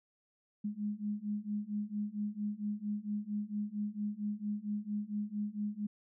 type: beating tone pair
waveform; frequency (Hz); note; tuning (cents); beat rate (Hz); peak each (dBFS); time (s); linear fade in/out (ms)
sine; 205.9 / 210.3; G#3 / G#3; -15 / +22; 4.4; -38 / -37; 0.64-5.87; 10
effects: none